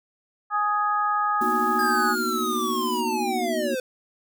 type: harmonic tone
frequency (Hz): 416.3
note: G#4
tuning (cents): +4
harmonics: 2 / 3 / 4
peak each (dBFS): -26 / -22 / -32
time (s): 0.5-2.16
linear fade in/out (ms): 50
type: noise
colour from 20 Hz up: blue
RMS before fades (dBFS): -42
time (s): 1.41-3.01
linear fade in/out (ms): 5
type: chord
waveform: sine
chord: B major seventh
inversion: third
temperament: equal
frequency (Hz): 233.1 / 246.9 / 311.1 / 370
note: A#3 / B3 / D#4 / F#4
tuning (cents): 0 / 0 / 0 / 0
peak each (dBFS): -31 / -32 / -33 / -29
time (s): 1.41-3.75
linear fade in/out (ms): 5
type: linear sweep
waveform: square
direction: down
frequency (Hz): 1635 to 500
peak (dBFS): -26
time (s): 1.79-3.8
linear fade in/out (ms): 2
effects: none